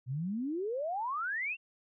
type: exponential sweep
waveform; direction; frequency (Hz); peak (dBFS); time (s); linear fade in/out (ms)
sine; up; 119.5 to 2794; -32; 0.06-1.57; 50
effects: none